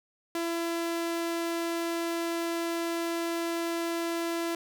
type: tone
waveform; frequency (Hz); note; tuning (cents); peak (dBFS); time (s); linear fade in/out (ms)
sawtooth; 336.3; E4; +35; -25; 0.35-4.55; 2
effects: none